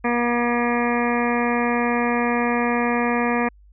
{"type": "harmonic tone", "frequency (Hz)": 239.4, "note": "A#3", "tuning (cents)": 46, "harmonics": [1, 2, 3, 4, 5, 7, 8, 9, 10], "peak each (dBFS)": [-22, -25, -27, -28, -29, -30, -31, -32, -32], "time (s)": [0.04, 3.49], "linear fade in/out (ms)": 10, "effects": ["added 50 Hz sine -47 dBFS peak until 3.72 s"]}